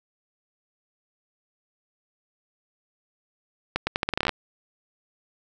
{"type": "accelerating click train", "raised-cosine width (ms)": 0.3, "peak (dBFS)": -7, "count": 13, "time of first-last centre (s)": [3.76, 4.293], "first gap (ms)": 110, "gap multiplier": 0.81, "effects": []}